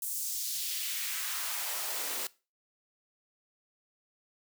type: noise with high-pass filter sweep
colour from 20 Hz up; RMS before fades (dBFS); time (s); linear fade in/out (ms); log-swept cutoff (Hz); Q
white; -35; 0.02-2.27; 2; 9000 to 300; 1.3
effects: noise-tail reverb RT60 0.3 s tail -20 dB re dry